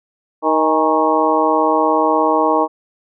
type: harmonic tone with a mistuned harmonic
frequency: 156.7 Hz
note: D#3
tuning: 13 cents sharp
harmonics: 2 / 3 / 4 / 5 / 6 / 7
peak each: -19 / -19 / -19 / -19 / -19 / -19 dBFS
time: 0.42-2.68 s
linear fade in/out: 50 ms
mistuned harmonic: 5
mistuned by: +80 cents
effects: none